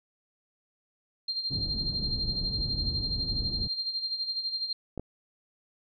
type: tone with tremolo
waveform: sine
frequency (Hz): 4186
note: C8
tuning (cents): 0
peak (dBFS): -27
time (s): 1.28-4.73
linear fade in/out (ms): 5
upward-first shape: sine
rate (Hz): 12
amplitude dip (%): 65
type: low-pass noise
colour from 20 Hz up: pink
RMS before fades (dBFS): -34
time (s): 1.5-3.68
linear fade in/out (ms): 10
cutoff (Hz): 210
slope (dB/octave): 12
type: clicks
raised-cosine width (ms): 2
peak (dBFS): -22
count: 2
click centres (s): 4.977 / 4.996
effects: none